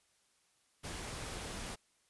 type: noise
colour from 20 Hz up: pink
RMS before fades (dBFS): -43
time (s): 0.83-1.76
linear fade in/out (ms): 20
effects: white hiss -73 dBFS RMS until 2.09 s + resampled to 24000 Hz